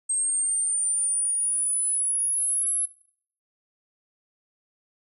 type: linear sweep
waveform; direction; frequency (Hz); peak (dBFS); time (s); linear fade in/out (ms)
sine; up; 8372 to 11000; -22; 0.09-2.86; 10
effects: noise-tail reverb RT60 0.6 s tail -21 dB re dry